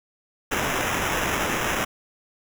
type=noise with sample-and-hold; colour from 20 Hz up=white; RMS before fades=-25 dBFS; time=0.51-1.85 s; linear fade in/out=10 ms; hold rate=4410 Hz; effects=none